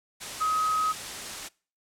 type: tone in noise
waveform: sine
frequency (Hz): 1266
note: D#6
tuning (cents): +30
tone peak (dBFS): -23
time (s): 0.4-0.93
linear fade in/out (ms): 20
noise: white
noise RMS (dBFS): -36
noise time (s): 0.2-1.49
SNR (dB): +10
effects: noise-tail reverb RT60 0.4 s tail -24 dB re dry + low-pass 9000 Hz 12 dB/octave